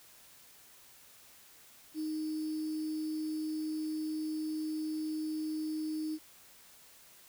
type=tone with sample-and-hold; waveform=sine; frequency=311.1 Hz; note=D#4; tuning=in tune; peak=-33 dBFS; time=1.94-6.19 s; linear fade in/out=50 ms; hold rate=4900 Hz; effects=white hiss -58 dBFS RMS until 7.28 s